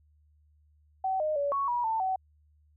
sine tone with pitch steps, 761 / 615 / 570 / 1111 / 965 / 891 / 756 Hz, F#5 / D#5 / C#5 / C#6 / B5 / A5 / F#5, +48 / -20 / +48 / +4 / -40 / +22 / +37 cents, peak -26 dBFS, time 1.04-2.16 s, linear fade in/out 5 ms, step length 160 ms, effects added 75 Hz sine -61 dBFS peak until 2.76 s

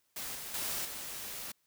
white noise with level steps, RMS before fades -40 / -43 / -36 / -42 dBFS, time 0.16-1.52 s, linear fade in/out 5 ms, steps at 0.35 / 0.54 / 0.85 s, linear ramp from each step 2 ms, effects white hiss -75 dBFS RMS until 1.66 s

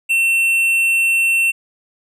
sine tone with hard clipping, 2700 Hz, E7, 41 cents sharp, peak -14 dBFS, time 0.09-1.52 s, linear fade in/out 20 ms, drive 7 dB, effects none

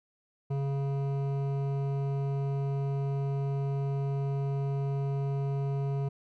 sine tone with hard clipping, 138.59 Hz, C#3, in tune, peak -30 dBFS, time 0.5-6.09 s, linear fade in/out 10 ms, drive 12 dB, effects none

